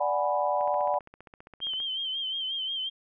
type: chord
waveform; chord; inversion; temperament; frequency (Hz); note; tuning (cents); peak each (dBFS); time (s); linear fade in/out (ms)
sine; G# half-diminished seventh; second; equal; 587.3 / 740 / 830.6 / 987.8; D5 / F#5 / G#5 / B5; 0 / 0 / 0 / 0; -28 / -29 / -31 / -30; 0-0.99; 10
type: click train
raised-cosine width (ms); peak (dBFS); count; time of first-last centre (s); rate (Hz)
0.5; -32; 19; 0.61-1.802; 15.1
type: tone with vibrato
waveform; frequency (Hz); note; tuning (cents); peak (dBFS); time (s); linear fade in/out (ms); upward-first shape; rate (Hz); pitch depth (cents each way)
sine; 3136; G7; 0; -29; 1.61-2.9; 20; sine; 5.6; 57
effects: none